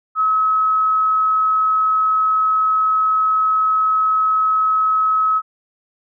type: tone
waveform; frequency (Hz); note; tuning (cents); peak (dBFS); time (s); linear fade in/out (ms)
sine; 1284; E6; -46; -13; 0.15-5.42; 50
effects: none